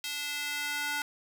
square tone with high-pass filter sweep, 291.5 Hz, D4, 13 cents flat, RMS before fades -34 dBFS, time 0.04-1.02 s, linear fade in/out 2 ms, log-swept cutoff 3000 to 1300 Hz, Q 1.4, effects none

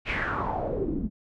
pink noise with low-pass filter sweep, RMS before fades -29 dBFS, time 0.05-1.1 s, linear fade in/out 50 ms, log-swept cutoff 2700 to 200 Hz, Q 5, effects none

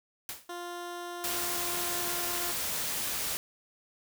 white noise with exponential decay, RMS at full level -35 dBFS, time 0.29-0.53 s, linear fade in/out 1 ms, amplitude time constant 51 ms
15% pulse tone, 350 Hz, F4, 4 cents sharp, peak -31 dBFS, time 0.49-2.52 s, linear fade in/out 5 ms
white noise, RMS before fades -33 dBFS, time 1.24-3.37 s, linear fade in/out 0 ms
effects none

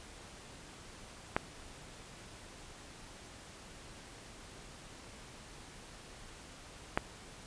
clicks, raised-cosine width 0.5 ms, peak -13 dBFS, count 2, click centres 1.365 / 6.975 s, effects pink hiss -52 dBFS RMS until 7.46 s + resampled to 22050 Hz

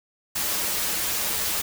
white noise with comb filter, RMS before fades -26 dBFS, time 0.35-1.62 s, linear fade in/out 10 ms, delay 7.7 ms, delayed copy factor -0.75, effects none

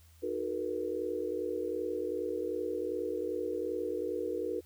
sine chord, B dominant seventh, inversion first, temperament equal with one note detuned, 311.1 / 370 / 440 / 482.6 Hz, D#4 / F#4 / A4 / B4, 0 / 0 / 0 / -40 cents, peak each -40 / -37 / -38 / -36 dBFS, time 0.22-4.61 s, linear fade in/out 20 ms, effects added 81 Hz sine -57 dBFS peak until 4.65 s + white hiss -65 dBFS RMS until 4.65 s

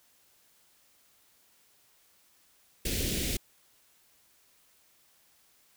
pink band-stop noise, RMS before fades -31 dBFS, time 2.85-3.37 s, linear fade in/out 5 ms, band 480 to 2200 Hz, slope 24 dB/octave, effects white hiss -65 dBFS RMS until 5.76 s

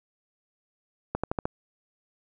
accelerating click train, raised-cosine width 1 ms, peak -13 dBFS, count 5, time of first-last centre 1.15-1.455 s, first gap 86 ms, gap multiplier 0.92, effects none

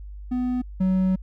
triangle tone pair in turn, 250 / 187.29 Hz, B3 / F#3, +21 / +21 cents, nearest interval perfect fourth, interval 500 cents, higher first, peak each -20 / -16 dBFS, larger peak second, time 0.31-0.62 / 0.8-1.16 s, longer second, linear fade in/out 10 ms, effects added 50 Hz sine -35 dBFS peak until 1.22 s

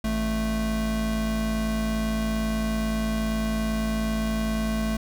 square tone pair together, 53.96 / 219.5 Hz, A1 / A3, -33 / -4 cents, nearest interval 2 octaves, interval 2429 cents, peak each -29 / -26 dBFS, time 0.04-4.97 s, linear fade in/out 5 ms, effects none

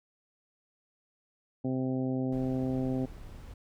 harmonic tone, 130 Hz, C3, 11 cents flat, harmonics 1 / 2 / 3 / 4 / 5 / 6, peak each -34 / -30 / -39 / -40 / -44 / -47 dBFS, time 1.64-3.06 s, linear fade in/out 10 ms
brown noise, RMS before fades -45 dBFS, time 2.32-3.54 s, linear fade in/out 5 ms
effects none

